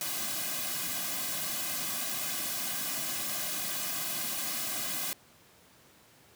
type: noise with comb filter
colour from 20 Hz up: white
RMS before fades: -34 dBFS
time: 0.01-5.13 s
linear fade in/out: 0 ms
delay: 2.2 ms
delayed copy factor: -0.9
effects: pink hiss -59 dBFS RMS until 6.35 s + high-pass 100 Hz 12 dB/octave